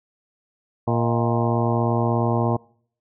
harmonic tone with a mistuned harmonic, 116.9 Hz, A#2, 5 cents sharp, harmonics 1 / 2 / 3 / 4 / 5 / 6 / 7 / 8 / 9, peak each -22 / -25 / -27 / -28 / -29 / -30 / -30 / -31 / -32 dBFS, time 0.87-2.57 s, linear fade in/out 10 ms, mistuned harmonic 5, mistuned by +81 cents, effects noise-tail reverb RT60 0.6 s tail -25 dB re dry

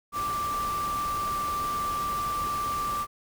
sine tone in noise, 1174.7 Hz, D6, in tune, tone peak -27 dBFS, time 0.12-3.07 s, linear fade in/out 50 ms, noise pink, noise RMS -38 dBFS, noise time 0.12-3.07 s, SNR +8 dB, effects none

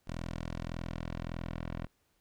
10% pulse tone with low-pass filter sweep, 41.71 Hz, E1, 21 cents sharp, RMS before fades -39 dBFS, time 0.07-1.87 s, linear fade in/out 10 ms, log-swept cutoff 7800 to 2800 Hz, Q 0.71, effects pink hiss -74 dBFS RMS until 2.2 s

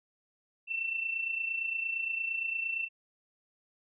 sine tone with amplitude modulation, 2687 Hz, E7, 33 cents sharp, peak -28 dBFS, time 0.67-2.89 s, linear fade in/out 50 ms, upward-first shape sine, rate 28.7 Hz, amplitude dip 60%, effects none

